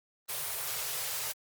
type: band-stop noise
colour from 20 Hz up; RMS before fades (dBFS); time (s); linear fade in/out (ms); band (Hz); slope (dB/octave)
white; -35; 0.28-1.33; 20; 160 to 390; 96
effects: high-pass 100 Hz 12 dB/octave + Opus 24 kbps